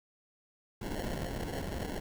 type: noise with sample-and-hold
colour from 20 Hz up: pink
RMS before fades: -37 dBFS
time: 0.81-2 s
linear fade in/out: 10 ms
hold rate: 1225 Hz
effects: none